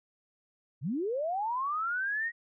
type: linear sweep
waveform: sine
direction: up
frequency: 110 to 1903 Hz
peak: -29 dBFS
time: 0.81-2.32 s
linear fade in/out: 50 ms
effects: none